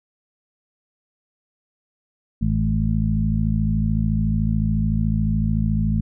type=harmonic tone with a mistuned harmonic; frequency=53.8 Hz; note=A1; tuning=38 cents flat; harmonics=1 / 2 / 3 / 4; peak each=-23 / -23 / -23 / -23 dBFS; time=2.41-6.01 s; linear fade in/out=10 ms; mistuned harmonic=1; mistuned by=-62 cents; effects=none